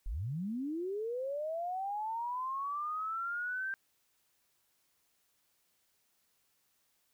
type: linear sweep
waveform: sine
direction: up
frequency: 31.98 to 1580 Hz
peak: -34 dBFS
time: 0.06-3.74 s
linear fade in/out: 0 ms
effects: white hiss -75 dBFS RMS until 7.13 s